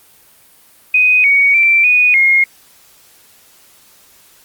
sine tone with pitch steps, 2499 / 2242 / 2345 / 2475 / 2144 Hz, D#7 / C#7 / D7 / D#7 / C7, +7 / +19 / -3 / -10 / +42 cents, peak -7 dBFS, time 0.94-2.44 s, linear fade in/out 5 ms, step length 300 ms, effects white hiss -47 dBFS RMS until 4.44 s + Opus 32 kbps

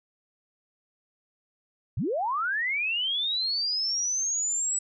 sine linear sweep, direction up, 78.2 to 7902 Hz, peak -25 dBFS, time 1.97-4.79 s, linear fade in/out 5 ms, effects none

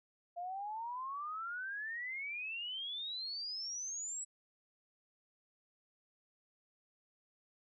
sine exponential sweep, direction up, 685 to 7920 Hz, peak -39 dBFS, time 0.36-4.25 s, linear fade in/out 20 ms, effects none

